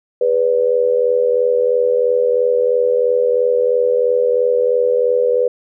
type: tone with amplitude modulation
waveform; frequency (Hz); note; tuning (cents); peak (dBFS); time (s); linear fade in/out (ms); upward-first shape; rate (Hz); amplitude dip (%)
sine; 493.5; B4; -1; -8; 0.21-5.48; 5; sine; 83; 80
effects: none